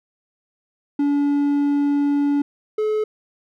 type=tone pair in turn; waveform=triangle; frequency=286.4 / 429.1 Hz; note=D4 / A4; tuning=-43 / -43 cents; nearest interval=perfect fifth; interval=700 cents; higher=second; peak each=-14 / -16 dBFS; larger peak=first; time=0.99-2.42 / 2.78-3.04 s; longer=first; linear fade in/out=5 ms; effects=none